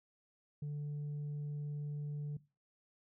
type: tone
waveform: sine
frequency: 146.83 Hz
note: D3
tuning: in tune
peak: -35 dBFS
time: 0.62-2.37 s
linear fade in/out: 5 ms
effects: noise-tail reverb RT60 0.3 s tail -20 dB re dry + tanh soft clip ceiling -37 dBFS